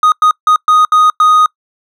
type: tone bursts at uneven times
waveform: triangle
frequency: 1244.5 Hz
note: D#6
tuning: in tune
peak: -3 dBFS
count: 6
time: 0.03-0.12 / 0.22-0.31 / 0.47-0.56 / 0.68-0.85 / 0.92-1.1 / 1.2-1.46 s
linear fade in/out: 2 ms
effects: noise-tail reverb RT60 0.1 s tail -25 dB re dry